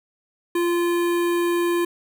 square tone with notch filter, 345.8 Hz, F4, 17 cents flat, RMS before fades -21 dBFS, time 0.55-1.85 s, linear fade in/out 5 ms, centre 5300 Hz, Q 1.1, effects none

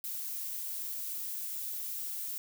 violet noise, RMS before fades -38 dBFS, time 0.04-2.38 s, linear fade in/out 0 ms, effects none

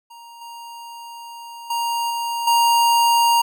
square tone with level steps, 936 Hz, A#5, 7 cents sharp, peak -40 / -35 / -21 / -23 / -14 dBFS, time 0.1-3.42 s, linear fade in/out 10 ms, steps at 0.41 / 1.7 / 2.1 / 2.47 s, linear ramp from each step 5 ms, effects none

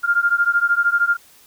sine beating tone pair, 1396.9 / 1409.9 Hz, F6 / F6, 0 / +16 cents, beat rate 13 Hz, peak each -17 / -18 dBFS, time 0.03-1.17 s, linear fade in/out 20 ms, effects white hiss -50 dBFS RMS until 1.46 s

